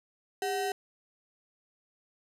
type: ring-modulated tone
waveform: square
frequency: 572 Hz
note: D5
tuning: 46 cents flat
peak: -27 dBFS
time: 0.42-0.72 s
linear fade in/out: 2 ms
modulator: 171 Hz
effects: resampled to 32000 Hz + 9-bit